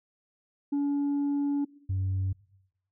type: tone pair in turn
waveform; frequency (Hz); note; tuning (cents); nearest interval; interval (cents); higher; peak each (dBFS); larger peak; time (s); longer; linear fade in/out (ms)
sine; 284.9 / 95.07; C#4 / F#2; +48 / +47; octave + perfect fifth; 1901; first; -22 / -24; first; 0.72-1.65 / 1.89-2.33; first; 10
effects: noise-tail reverb RT60 0.9 s tail -24 dB re dry + tanh soft clip ceiling -24 dBFS